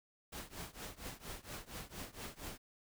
pink noise with tremolo, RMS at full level -44 dBFS, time 0.32-2.58 s, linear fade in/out 10 ms, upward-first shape triangle, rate 4.3 Hz, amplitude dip 95%, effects none

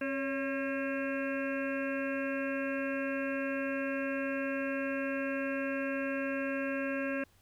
harmonic tone with a mistuned harmonic, 270 Hz, C#4, 45 cents flat, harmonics 1 / 2 / 4 / 5 / 6 / 7 / 8 / 9 / 10, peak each -35 / -36 / -47 / -49 / -39 / -52 / -50 / -47 / -44 dBFS, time 0.01-7.24 s, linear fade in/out 5 ms, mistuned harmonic 2, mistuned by +52 cents, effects added 93 Hz sine -67 dBFS peak until 7.41 s + pink hiss -67 dBFS RMS until 7.41 s

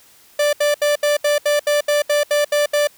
45% pulse tone bursts, 587.3 Hz, D5, in tune, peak -14 dBFS, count 12, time 0.39-2.873 s, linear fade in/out 5 ms, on 140 ms, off 73 ms, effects white hiss -50 dBFS RMS until 2.97 s

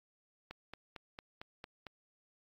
click train, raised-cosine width 0.3 ms, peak -29 dBFS, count 7, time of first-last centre 0.51-1.867 s, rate 4.42 Hz, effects AAC 64 kbps

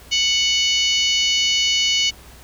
harmonic tone with a mistuned harmonic, 740 Hz, F#5, in tune, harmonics 3 / 4 / 5 / 6 / 7 / 8 / 9, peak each -24 / -18 / -30 / -24 / -30 / -27 / -29 dBFS, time 0.11-2.11 s, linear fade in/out 20 ms, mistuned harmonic 7, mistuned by -31 cents, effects added 60 Hz sine -45 dBFS peak until 2.43 s + pink hiss -45 dBFS RMS until 2.43 s

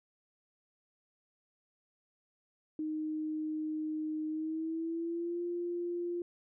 sine tone with pitch glide, 310 to 348 Hz, D#4 to F4, -6 to -6 cents, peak -33 dBFS, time 2.79-6.22 s, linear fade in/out 2 ms, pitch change +200 cents, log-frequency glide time 4.28-5.42 s, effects none

